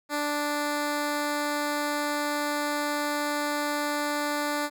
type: tone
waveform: 10% pulse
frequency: 293.7 Hz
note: D4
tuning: in tune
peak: -18 dBFS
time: 0.09-4.7 s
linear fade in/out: 50 ms
effects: none